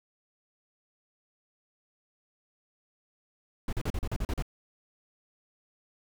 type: noise bursts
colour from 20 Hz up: brown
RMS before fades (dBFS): -30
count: 9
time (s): 3.68-4.424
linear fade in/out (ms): 2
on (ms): 48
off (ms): 39
effects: none